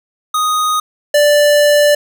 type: tone pair in turn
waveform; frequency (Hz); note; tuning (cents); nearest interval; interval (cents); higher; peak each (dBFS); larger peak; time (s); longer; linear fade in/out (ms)
square; 1244.5 / 587.3; D#6 / D5; 0 / 0; octave + minor second; 1300; first; -13 / -8; second; 0.34-0.8 / 1.14-1.95; second; 5
effects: none